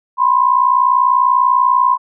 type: tone pair together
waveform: sine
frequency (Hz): 992.9 / 1053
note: B5 / C6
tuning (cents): +9 / +11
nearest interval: minor second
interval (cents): 102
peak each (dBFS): -12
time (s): 0.17-1.98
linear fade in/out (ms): 50
effects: none